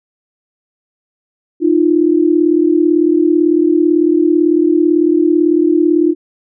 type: tone pair together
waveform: sine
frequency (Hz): 307.9 / 345.9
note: D#4 / F4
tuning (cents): -18 / -17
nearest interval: major second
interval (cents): 201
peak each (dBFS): -11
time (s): 1.6-6.15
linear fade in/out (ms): 50
effects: none